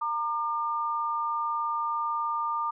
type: tone pair together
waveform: sine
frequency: 921.6 / 1200 Hz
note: A#5 / D6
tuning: -20 / +37 cents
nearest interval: perfect fourth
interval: 457 cents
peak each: -31 / -28 dBFS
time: 0.01-2.71 s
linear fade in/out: 10 ms
effects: none